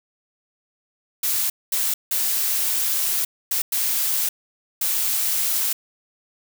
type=noise bursts at uneven times; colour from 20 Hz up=blue; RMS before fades=-22 dBFS; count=6; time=1.23-1.5 / 1.72-1.94 / 2.11-3.25 / 3.51-3.62 / 3.72-4.29 / 4.81-5.73 s; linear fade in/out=5 ms; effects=none

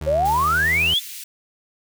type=tone with pitch glide; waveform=30% pulse; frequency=76.7 to 81.73 Hz; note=D#2 to E2; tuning=-24 to -14 cents; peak=-24 dBFS; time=0.01-0.94 s; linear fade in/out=5 ms; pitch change=+110 cents; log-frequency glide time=0.22-0.81 s
type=exponential sweep; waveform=sine; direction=up; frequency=527 to 3570 Hz; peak=-16 dBFS; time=0.06-1 s; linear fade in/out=20 ms
type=high-pass noise; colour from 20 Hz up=white; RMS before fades=-35 dBFS; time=0.25-1.24 s; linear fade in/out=5 ms; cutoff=2100 Hz; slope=24 dB/octave
effects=none

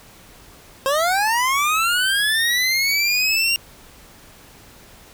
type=linear sweep; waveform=25% pulse; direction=up; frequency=526 to 2794 Hz; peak=-13 dBFS; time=0.86-3.56 s; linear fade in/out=0 ms; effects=pink hiss -46 dBFS RMS until 5.13 s

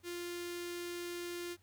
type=tone with notch filter; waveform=sawtooth; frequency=349.2 Hz; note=F4; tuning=in tune; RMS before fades=-42 dBFS; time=0.03-1.57 s; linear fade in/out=50 ms; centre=780 Hz; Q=0.58; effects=added 93 Hz sine -67 dBFS peak until 1.62 s + pink hiss -72 dBFS RMS until 1.62 s

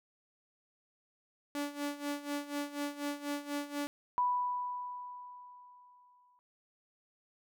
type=tone with tremolo; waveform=sawtooth; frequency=288.6 Hz; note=D4; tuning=30 cents flat; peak=-29 dBFS; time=1.55-3.87 s; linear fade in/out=0 ms; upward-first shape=sine; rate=4.1 Hz; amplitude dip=80%
type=tone with exponential decay; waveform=sine; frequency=987.8 Hz; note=B5; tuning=in tune; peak=-26 dBFS; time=4.18-6.39 s; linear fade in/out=0 ms; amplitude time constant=480 ms
effects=none

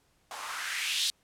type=noise with band-pass filter sweep; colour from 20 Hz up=blue; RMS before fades=-33 dBFS; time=0.31-1.1 s; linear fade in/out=0 ms; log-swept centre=780 to 4100 Hz; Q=2.9; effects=pink hiss -69 dBFS RMS until 1.23 s + low-pass 12000 Hz 12 dB/octave

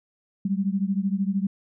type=beating tone pair; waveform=sine; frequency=191.2 / 204.2 Hz; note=G3 / G#3; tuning=-43 / -29 cents; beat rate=13 Hz; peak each=-24 / -26 dBFS; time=0.45-1.47 s; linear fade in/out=5 ms; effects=none

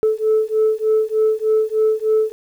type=beating tone pair; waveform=sine; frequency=434.1 / 437.4 Hz; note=A4 / A4; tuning=-23 / -10 cents; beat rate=3.3 Hz; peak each=-16 dBFS; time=0.03-2.32 s; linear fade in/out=0 ms; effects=tanh soft clip ceiling -9 dBFS + 8-bit

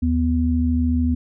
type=tone pair together; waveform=sine; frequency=77.78 / 246.9 Hz; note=D#2 / B3; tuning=0 / 0 cents; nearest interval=octave + minor sixth; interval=2000 cents; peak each=-19 dBFS; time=0.02-1.15 s; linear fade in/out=10 ms; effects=none

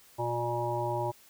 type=harmonic tone; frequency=119.3 Hz; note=A#2; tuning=41 cents sharp; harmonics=1 / 3 / 5 / 7 / 8; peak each=-35 / -35 / -35 / -35 / -35 dBFS; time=0.18-1.12 s; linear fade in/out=20 ms; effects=white hiss -58 dBFS RMS until 1.29 s

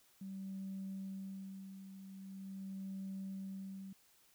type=tone with tremolo; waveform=sine; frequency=192.8 Hz; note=G3; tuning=28 cents flat; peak=-40 dBFS; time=0.21-3.93 s; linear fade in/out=5 ms; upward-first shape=sine; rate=0.43 Hz; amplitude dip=65%; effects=tanh soft clip ceiling -37 dBFS + white hiss -69 dBFS RMS until 4.34 s

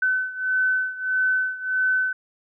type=beating tone pair; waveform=sine; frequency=1515 / 1516.6 Hz; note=F#6 / F#6; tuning=+40 / +42 cents; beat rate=1.6 Hz; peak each=-22 / -25 dBFS; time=0.02-2.13 s; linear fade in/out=5 ms; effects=none

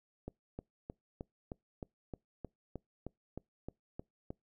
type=click train; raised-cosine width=2 ms; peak=-28 dBFS; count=14; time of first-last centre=0.28-4.305 s; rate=3.23 Hz; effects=noise-tail reverb RT60 0.2 s tail -26 dB re dry

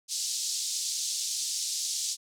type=band-pass noise; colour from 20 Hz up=white; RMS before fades=-32 dBFS; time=0.08-2.17 s; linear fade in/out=50 ms; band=4200 to 7700 Hz; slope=24 dB/octave; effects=none

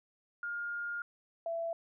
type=tone pair in turn; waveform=sine; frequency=1415 / 667.8 Hz; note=F6 / E5; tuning=+22 / +22 cents; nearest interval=octave + minor second; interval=1300 cents; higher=first; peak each=-35 / -33 dBFS; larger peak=second; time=0.43-1.02 / 1.46-1.73 s; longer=first; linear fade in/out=2 ms; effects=none

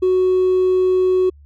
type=tone with hard clipping; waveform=triangle; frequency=370 Hz; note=F#4; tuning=in tune; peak=-12 dBFS; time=0.02-1.3 s; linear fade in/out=10 ms; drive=2 dB; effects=added 72 Hz sine -42 dBFS peak until 1.45 s

